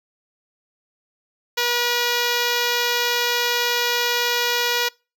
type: tone with notch filter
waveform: 5% pulse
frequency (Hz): 481.7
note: B4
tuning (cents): -43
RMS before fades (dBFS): -21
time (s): 1.57-4.89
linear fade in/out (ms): 10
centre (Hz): 9100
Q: 1.1
effects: noise-tail reverb RT60 0.3 s tail -26 dB re dry